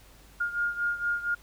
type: beating tone pair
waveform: sine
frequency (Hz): 1416 / 1420.3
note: F6 / F6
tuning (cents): +23 / +29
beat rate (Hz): 4.3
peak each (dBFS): -28 / -32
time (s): 0.4-1.35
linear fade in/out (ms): 10
effects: added 50 Hz sine -55 dBFS peak until 1.42 s + pink hiss -56 dBFS RMS until 1.42 s